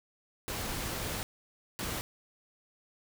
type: noise bursts at uneven times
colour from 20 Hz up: pink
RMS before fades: -36 dBFS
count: 2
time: 0.48-1.23 / 1.79-2.01 s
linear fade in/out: 0 ms
effects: none